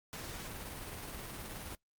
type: noise with tremolo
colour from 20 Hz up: pink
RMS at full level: -43 dBFS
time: 0.13-1.75 s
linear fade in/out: 0 ms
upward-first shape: sine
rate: 19 Hz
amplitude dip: 25%
effects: noise-tail reverb RT60 0.1 s tail -22 dB re dry + Opus 48 kbps